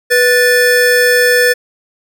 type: tone pair together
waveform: square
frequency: 490.9 / 1760 Hz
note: B4 / A6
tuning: -10 / 0 cents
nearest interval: octave + minor seventh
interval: 2210 cents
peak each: -11 dBFS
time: 0.1-1.54 s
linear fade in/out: 20 ms
effects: none